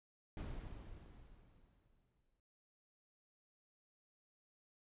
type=noise with exponential decay; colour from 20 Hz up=brown; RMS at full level=-43 dBFS; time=0.37-2.4 s; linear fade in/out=2 ms; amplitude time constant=440 ms; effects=resampled to 8000 Hz